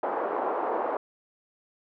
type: band-pass noise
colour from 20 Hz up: white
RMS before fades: -29 dBFS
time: 0.03-0.97 s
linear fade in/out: 2 ms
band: 350 to 990 Hz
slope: 24 dB/octave
effects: none